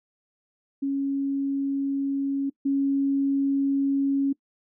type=tone pair in turn; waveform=sine; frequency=276.1 / 276.1 Hz; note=C#4 / C#4; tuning=-7 / -7 cents; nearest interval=unison; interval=0 cents; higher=neither; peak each=-23 / -20 dBFS; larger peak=second; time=0.82-2.5 / 2.65-4.33 s; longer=neither; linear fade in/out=10 ms; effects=noise-tail reverb RT60 0.1 s tail -22 dB re dry

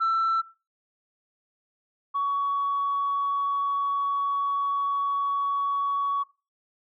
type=tone pair in turn; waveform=sine; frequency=1336 / 1123.4 Hz; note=E6 / C#6; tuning=+23 / +23 cents; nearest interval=minor third; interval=300 cents; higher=first; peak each=-19 / -22 dBFS; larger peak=first; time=0-0.42 / 2.14-6.24 s; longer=second; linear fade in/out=20 ms; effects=noise-tail reverb RT60 0.3 s tail -18 dB re dry + tanh soft clip ceiling -19 dBFS

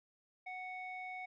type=tone with low-pass filter; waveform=square; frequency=740 Hz; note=F#5; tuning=in tune; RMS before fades=-45 dBFS; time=0.46-1.26 s; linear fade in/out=10 ms; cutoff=2100 Hz; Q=3.9; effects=none

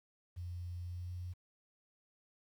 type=tone with pitch glide; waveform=sine; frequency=88 to 89.33 Hz; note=F2 to F2; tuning=+14 to +40 cents; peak=-40 dBFS; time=0.36-1.34 s; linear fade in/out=20 ms; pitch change=+26 cents; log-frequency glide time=0.86-1.1 s; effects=11-bit

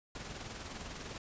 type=noise with tremolo; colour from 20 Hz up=pink; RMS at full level=-42 dBFS; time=0.15-1.18 s; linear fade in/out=2 ms; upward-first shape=triangle; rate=20 Hz; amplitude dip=55%; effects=resampled to 16000 Hz

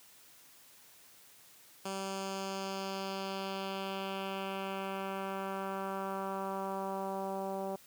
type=tone with low-pass filter sweep; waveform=10% pulse; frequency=193.5 Hz; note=G3; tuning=22 cents flat; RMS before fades=-38 dBFS; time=1.85-7.76 s; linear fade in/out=5 ms; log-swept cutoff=8400 to 690 Hz; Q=1.6; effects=white hiss -59 dBFS RMS until 7.86 s + high-pass 80 Hz 12 dB/octave

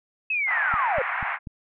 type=linear sweep; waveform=sine; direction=down; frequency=2622 to 474.3 Hz; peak=-22 dBFS; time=0.3-1.02 s; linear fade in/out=5 ms
type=band-pass noise; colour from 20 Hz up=white; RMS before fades=-28 dBFS; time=0.46-1.39 s; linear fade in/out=50 ms; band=740 to 2200 Hz; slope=48 dB/octave
type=click train; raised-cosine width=5 ms; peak=-23 dBFS; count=4; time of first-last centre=0.74-1.472 s; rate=4.1 Hz
effects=none

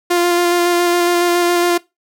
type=tone with vibrato; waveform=sawtooth; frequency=349.2 Hz; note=F4; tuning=in tune; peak=-8 dBFS; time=0.1-1.78 s; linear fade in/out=10 ms; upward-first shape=square; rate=7.2 Hz; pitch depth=11 cents each way; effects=noise-tail reverb RT60 0.2 s tail -20 dB re dry

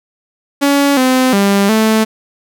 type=tone with pitch steps; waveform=sawtooth; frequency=282.1 / 257.2 / 199.1 / 219.5 Hz; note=C#4 / C4 / G3 / A3; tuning=+30 / -30 / +27 / -4 cents; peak=-5 dBFS; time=0.61-2.05 s; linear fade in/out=20 ms; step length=360 ms; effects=none

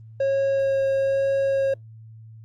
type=tone with vibrato; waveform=triangle; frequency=544 Hz; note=C#5; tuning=33 cents flat; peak=-17 dBFS; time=0.2-1.74 s; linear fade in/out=5 ms; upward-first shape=sine; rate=1.1 Hz; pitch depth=8 cents each way; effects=added 111 Hz sine -41 dBFS peak until 2.44 s + Opus 24 kbps

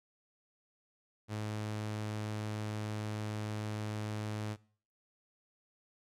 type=tone; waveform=sawtooth; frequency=106.6 Hz; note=G#2; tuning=46 cents sharp; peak=-32 dBFS; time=1.28-4.57 s; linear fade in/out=50 ms; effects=noise-tail reverb RT60 0.5 s tail -22 dB re dry + low-pass 10000 Hz 12 dB/octave

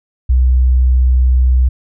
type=tone; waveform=sine; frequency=63.2 Hz; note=B1; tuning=41 cents sharp; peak=-7 dBFS; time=0.29-1.69 s; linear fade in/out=10 ms; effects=none

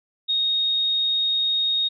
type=tone; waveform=sine; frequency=3729 Hz; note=A#7; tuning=in tune; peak=-19 dBFS; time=0.28-1.89 s; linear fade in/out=20 ms; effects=none

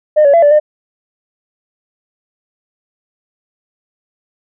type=tone with pitch steps; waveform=sine; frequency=608 / 565 / 674 / 583 / 604 Hz; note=D#5 / C#5 / E5 / D5 / D5; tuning=-40 / +33 / +38 / -13 / +48 cents; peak=-3 dBFS; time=0.16-0.6 s; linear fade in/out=20 ms; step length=88 ms; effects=tanh soft clip ceiling -2 dBFS

